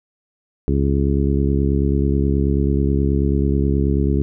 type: harmonic tone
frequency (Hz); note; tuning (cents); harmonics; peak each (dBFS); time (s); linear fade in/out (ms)
69.3; C#2; 0; 1 / 2 / 3 / 4 / 5 / 6; -18 / -21 / -23 / -24 / -25 / -26; 0.68-4.22; 0
effects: none